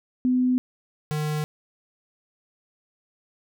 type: tone pair in turn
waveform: sine / square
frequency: 252.4 / 151.82 Hz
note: B3 / D#3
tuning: +38 / -42 cents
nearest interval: major sixth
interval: 880 cents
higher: first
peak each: -18 / -25 dBFS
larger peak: first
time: 0.25-0.58 / 1.11-1.44 s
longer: neither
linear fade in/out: 0 ms
effects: none